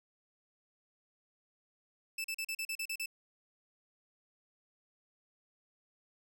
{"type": "tone bursts", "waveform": "sawtooth", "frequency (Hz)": 2637, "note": "E7", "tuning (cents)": 0, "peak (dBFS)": -32, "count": 9, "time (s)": [2.18, 3.059], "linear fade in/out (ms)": 5, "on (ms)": 63, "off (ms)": 39, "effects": []}